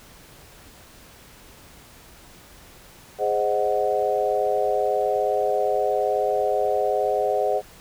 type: chord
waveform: sine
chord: Ab dominant seventh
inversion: none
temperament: equal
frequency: 415.3 / 523.3 / 622.3 / 740 Hz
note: Ab4 / C5 / Eb5 / Gb5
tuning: 0 / 0 / 0 / 0 cents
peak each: -25 dBFS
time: 3.18-7.62 s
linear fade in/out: 50 ms
effects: pink hiss -48 dBFS RMS until 7.8 s